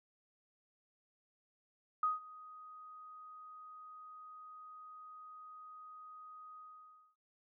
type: tone with ADSR envelope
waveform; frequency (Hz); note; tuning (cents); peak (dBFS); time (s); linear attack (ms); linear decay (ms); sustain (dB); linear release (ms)
sine; 1250; D#6; +8; -28; 2.03-7.16; 3; 160; -22; 580
effects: none